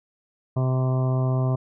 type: harmonic tone with a mistuned harmonic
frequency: 129.3 Hz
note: C3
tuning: 20 cents flat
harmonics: 1 / 2 / 3 / 4 / 5 / 6 / 7 / 8 / 9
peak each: -20 / -32 / -33 / -40 / -32 / -42 / -43 / -38 / -43 dBFS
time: 0.56-1.56 s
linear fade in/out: 10 ms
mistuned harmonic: 7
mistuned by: +28 cents
effects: none